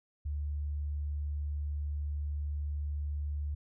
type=tone; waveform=sine; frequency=73.3 Hz; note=D2; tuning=3 cents flat; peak=-32 dBFS; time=0.25-3.55 s; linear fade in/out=10 ms; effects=none